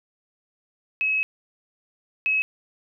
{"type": "tone pair in turn", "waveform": "sine", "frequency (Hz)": [2568, 2568], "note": ["E7", "E7"], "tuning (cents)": [-46, -46], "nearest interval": "unison", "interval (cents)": 0, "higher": "neither", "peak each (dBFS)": [-20, -19], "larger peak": "second", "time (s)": [[1.01, 1.23], [2.26, 2.42]], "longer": "first", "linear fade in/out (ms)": 0, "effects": []}